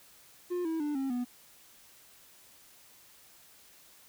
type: tone with pitch steps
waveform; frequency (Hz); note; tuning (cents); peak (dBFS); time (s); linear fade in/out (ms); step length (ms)
triangle; 355.5 / 324.1 / 295.5 / 269.4 / 245.6; F4 / E4 / D4 / C#4 / B3; +31 / -29 / +11 / -49 / -9; -28; 0.5-1.25; 20; 150
effects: white hiss -58 dBFS RMS until 4.08 s